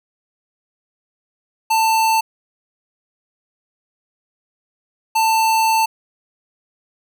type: tone bursts at uneven times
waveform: square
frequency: 890 Hz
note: A5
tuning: 20 cents sharp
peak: -14 dBFS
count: 2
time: 1.7-2.21 / 5.15-5.86 s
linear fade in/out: 10 ms
effects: none